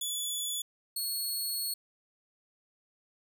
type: tone pair in turn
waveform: 15% pulse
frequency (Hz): 3434 / 4346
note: A7 / C#8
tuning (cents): -43 / -35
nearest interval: major third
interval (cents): 408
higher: second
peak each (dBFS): -25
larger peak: neither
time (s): 0.01-0.62 / 0.96-1.74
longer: second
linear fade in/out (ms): 5
effects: none